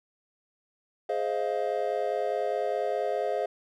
triangle chord, F minor seventh, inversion first, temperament just, 419.1 / 523.8 / 628.6 / 698.5 Hz, Ab4 / C5 / Eb5 / F5, +16 / +2 / +18 / 0 cents, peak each -30 dBFS, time 1.09-3.46 s, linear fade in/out 5 ms, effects none

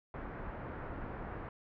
pink low-pass noise, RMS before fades -43 dBFS, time 0.14-1.49 s, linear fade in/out 2 ms, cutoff 1700 Hz, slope 24 dB/octave, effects none

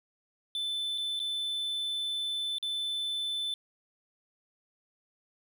triangle tone with dropouts, 3520 Hz, A7, in tune, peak -29 dBFS, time 0.55-3.54 s, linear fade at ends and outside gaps 1 ms, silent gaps 0.977-0.981 / 1.193-1.2 / 2.584-2.627 s, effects none

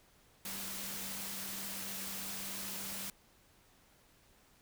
sine tone in noise, 194.8 Hz, G3, 11 cents flat, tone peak -51 dBFS, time 0.45-3.1 s, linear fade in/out 2 ms, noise white, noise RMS -42 dBFS, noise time 0.45-3.1 s, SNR -12 dB, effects pink hiss -66 dBFS RMS until 4.61 s

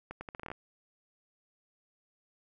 accelerating click train, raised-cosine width 0.5 ms, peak -26 dBFS, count 10, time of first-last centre 0.11-0.516 s, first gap 100 ms, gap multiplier 0.78, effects none

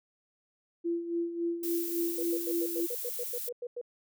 sine tone with tremolo, 340 Hz, F4, 46 cents flat, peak -27 dBFS, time 0.84-2.87 s, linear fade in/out 20 ms, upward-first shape sine, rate 3.6 Hz, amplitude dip 65%
violet noise, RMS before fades -37 dBFS, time 1.63-3.49 s, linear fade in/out 5 ms
sine tone bursts, 484.9 Hz, B4, 32 cents flat, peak -34 dBFS, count 12, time 2.18-3.814 s, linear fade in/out 5 ms, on 50 ms, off 94 ms
effects none

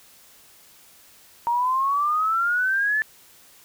sine exponential sweep, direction up, 932.3 to 1760 Hz, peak -19 dBFS, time 1.47-3.02 s, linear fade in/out 0 ms, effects white hiss -52 dBFS RMS until 3.64 s

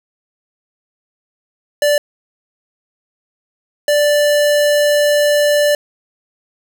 square tone pair in turn, 585 / 587.1 Hz, D5 / D5, -7 / -1 cents, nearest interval unison, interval 6 cents, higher second, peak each -11 dBFS, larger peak neither, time 1.82-1.98 / 3.88-5.75 s, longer second, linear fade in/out 2 ms, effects none

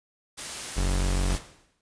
white noise, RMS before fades -35 dBFS, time 0.37-1.39 s, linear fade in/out 20 ms
40% pulse tone, 46.48 Hz, F#1, 9 cents sharp, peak -22 dBFS, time 0.76-1.37 s, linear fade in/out 20 ms
pink noise with exponential decay, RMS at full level -36 dBFS, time 1.3-1.81 s, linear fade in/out 1 ms, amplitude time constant 110 ms
effects resampled to 22050 Hz

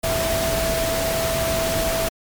sine tone in noise, 658 Hz, E5, 3 cents flat, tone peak -22 dBFS, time 0.03-2.09 s, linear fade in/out 10 ms, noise pink, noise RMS -24 dBFS, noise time 0.03-2.09 s, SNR -1 dB, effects MP3 96 kbps

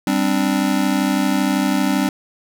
square chord, G suspended fourth, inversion none, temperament just, 196 / 261.3 / 294 Hz, G3 / C4 / D4, 0 / -2 / +2 cents, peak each -21 dBFS, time 0.07-2.09 s, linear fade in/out 2 ms, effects none

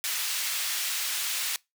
pink high-pass noise, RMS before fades -30 dBFS, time 0.04-1.56 s, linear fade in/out 0 ms, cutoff 2300 Hz, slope 12 dB/octave, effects noise-tail reverb RT60 0.2 s tail -23 dB re dry

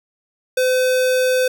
square tone, 510 Hz, C5, 44 cents flat, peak -15 dBFS, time 0.57-1.48 s, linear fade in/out 5 ms, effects none

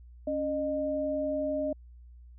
sine tone pair together, 278 / 611 Hz, C#4 / D#5, +5 / -32 cents, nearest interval octave + major second, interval 1363 cents, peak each -33 / -29 dBFS, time 0.27-1.73 s, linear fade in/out 5 ms, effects added 60 Hz sine -48 dBFS peak until 2.38 s

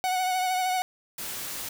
45% pulse tone with vibrato, 740 Hz, F#5, in tune, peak -24 dBFS, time 0.04-0.82 s, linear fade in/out 0 ms, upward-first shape sine, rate 13 Hz, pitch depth 25 cents each way
white noise, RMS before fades -35 dBFS, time 1.18-1.69 s, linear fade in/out 5 ms
effects none

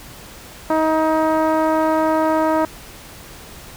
10% pulse tone with low-pass filter, 315.7 Hz, D#4, 25 cents sharp, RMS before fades -17 dBFS, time 0.7-2.65 s, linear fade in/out 2 ms, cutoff 910 Hz, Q 1.1, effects pink hiss -39 dBFS RMS until 3.76 s

